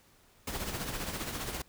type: noise with tremolo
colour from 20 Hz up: pink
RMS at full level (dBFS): -35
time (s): 0.47-1.62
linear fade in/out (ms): 5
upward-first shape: sine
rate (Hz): 15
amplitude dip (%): 50
effects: pink hiss -63 dBFS RMS until 1.68 s